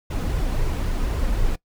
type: noise with flanger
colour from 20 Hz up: brown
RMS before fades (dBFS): -22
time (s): 0.1-1.56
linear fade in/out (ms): 10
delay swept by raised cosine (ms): 1.9 to 4.1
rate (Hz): 3.8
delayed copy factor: +0.5
effects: noise-tail reverb RT60 0.1 s tail -21 dB re dry